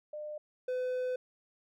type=tone pair in turn; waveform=sine / triangle; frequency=602 / 505.3 Hz; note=D5 / B4; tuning=+43 / +40 cents; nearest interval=minor third; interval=303 cents; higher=first; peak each=-38 / -29 dBFS; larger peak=second; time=0.13-0.38 / 0.68-1.16 s; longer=second; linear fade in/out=5 ms; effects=none